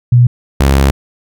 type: tone pair in turn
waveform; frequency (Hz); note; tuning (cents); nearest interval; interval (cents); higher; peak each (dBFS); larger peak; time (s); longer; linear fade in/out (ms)
sine / sawtooth; 121.8 / 68.36; B2 / C#2; -24 / -24; minor seventh; 1000; first; -3; neither; 0.12-0.27 / 0.6-0.91; second; 5
effects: none